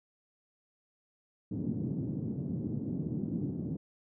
white band-pass noise, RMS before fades -35 dBFS, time 1.51-3.77 s, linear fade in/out 10 ms, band 110 to 270 Hz, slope 24 dB/octave, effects none

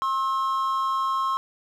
triangle tone pair together, 1070 / 1302 Hz, C6 / E6, +38 / -22 cents, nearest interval minor third, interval 340 cents, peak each -21 / -28 dBFS, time 0.02-1.37 s, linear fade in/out 0 ms, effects none

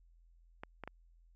clicks, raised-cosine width 0.5 ms, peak -28 dBFS, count 3, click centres 0.635 / 0.837 / 0.876 s, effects added 42 Hz sine -61 dBFS peak until 1.35 s

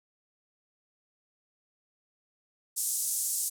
pink band-pass noise, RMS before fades -31 dBFS, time 2.76-3.5 s, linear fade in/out 20 ms, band 7200 to 12000 Hz, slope 24 dB/octave, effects none

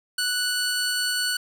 30% pulse tone pair together, 1480 / 4435 Hz, F#6 / C#8, 0 / 0 cents, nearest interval octave + perfect fifth, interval 1900 cents, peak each -23 dBFS, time 0.18-1.37 s, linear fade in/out 5 ms, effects none

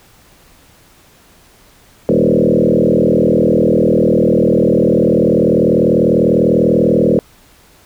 sine tone with frequency modulation, 349.2 Hz, F4, in tune, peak -8 dBFS, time 2.09-7.19 s, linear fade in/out 0 ms, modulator 40.2 Hz, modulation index 4.9, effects pink hiss -47 dBFS RMS until 7.85 s

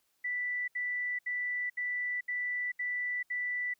sine tone bursts, 1974 Hz, B6, 1 cent flat, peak -31 dBFS, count 7, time 0.24-3.74 s, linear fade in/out 10 ms, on 440 ms, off 70 ms, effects white hiss -75 dBFS RMS until 3.79 s

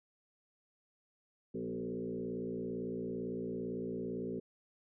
sine tone with frequency modulation, 314.1 Hz, D#4, 16 cents sharp, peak -36 dBFS, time 1.54-4.4 s, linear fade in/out 10 ms, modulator 57.8 Hz, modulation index 2.6, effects none

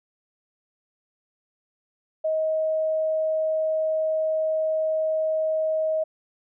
sine tone, 631 Hz, D#5, 24 cents sharp, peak -21 dBFS, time 2.24-6.04 s, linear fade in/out 10 ms, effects none

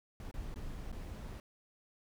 brown noise with dropouts, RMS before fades -43 dBFS, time 0.2-1.4 s, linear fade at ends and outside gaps 1 ms, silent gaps 0.313-0.34 / 0.542-0.559 / 0.917-0.926 s, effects none

